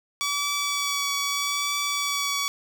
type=tone with vibrato; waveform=10% pulse; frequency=1142 Hz; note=D6; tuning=49 cents flat; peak=-16 dBFS; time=0.21-2.48 s; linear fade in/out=0 ms; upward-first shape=triangle; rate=0.8 Hz; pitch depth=16 cents each way; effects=none